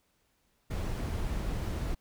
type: noise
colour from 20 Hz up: brown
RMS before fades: -33 dBFS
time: 0.7-1.95 s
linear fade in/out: 10 ms
effects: pink hiss -73 dBFS RMS until 2 s